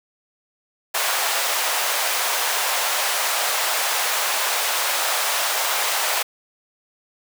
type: high-pass noise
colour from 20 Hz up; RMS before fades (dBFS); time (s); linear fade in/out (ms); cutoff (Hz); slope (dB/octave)
pink; -22; 0.94-6.23; 10; 630; 24
effects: none